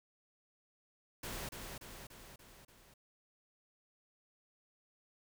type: noise with echo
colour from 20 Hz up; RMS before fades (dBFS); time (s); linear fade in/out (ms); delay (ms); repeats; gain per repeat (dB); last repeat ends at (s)
pink; -43; 1.23-1.49; 5; 290; 5; -4; 2.94
effects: none

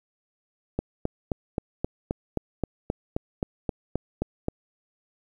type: click train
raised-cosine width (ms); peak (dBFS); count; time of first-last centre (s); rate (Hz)
2; -12; 15; 0.79-4.484; 3.79
effects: 9-bit

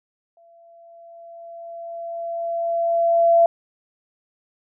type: tone with exponential growth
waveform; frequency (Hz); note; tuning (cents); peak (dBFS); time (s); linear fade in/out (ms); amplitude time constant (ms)
sine; 676; E5; +43; -10; 0.37-3.46; 2; 670
effects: none

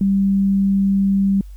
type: tone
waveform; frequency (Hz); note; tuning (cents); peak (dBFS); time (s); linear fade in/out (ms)
sine; 196; G3; 0; -13; 0.01-1.41; 2
effects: added 48 Hz sine -33 dBFS peak until 1.56 s + white hiss -58 dBFS RMS until 1.56 s

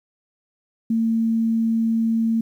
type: tone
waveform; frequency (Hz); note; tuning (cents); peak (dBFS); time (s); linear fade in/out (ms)
sine; 226.3; A3; +49; -17; 0.9-2.41; 5
effects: 9-bit

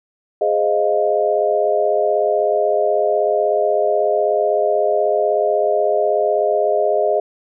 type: chord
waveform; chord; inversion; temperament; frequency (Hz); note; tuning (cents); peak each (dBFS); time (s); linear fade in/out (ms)
sine; F minor seventh; first; equal; 415.3 / 523.3 / 622.3 / 698.5; Ab4 / C5 / Eb5 / F5; 0 / 0 / 0 / 0; -19 / -23 / -17 / -21; 0.41-7.2; 5
effects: none

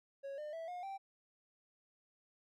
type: tone with pitch steps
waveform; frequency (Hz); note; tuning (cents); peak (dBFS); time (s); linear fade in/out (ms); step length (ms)
triangle; 552 / 602 / 656.4 / 715.9 / 780.6; C#5 / D5 / E5 / F5 / G5; -7 / +43 / -8 / +43 / -8; -40; 0.23-0.98; 20; 150
effects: none

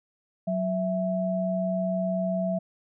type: tone pair together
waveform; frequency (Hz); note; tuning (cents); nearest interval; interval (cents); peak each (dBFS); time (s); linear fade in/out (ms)
sine; 185.01 / 659.3; F#3 / E5; 0 / 0; octave + minor seventh; 2200; -27; 0.47-2.59; 10
effects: none

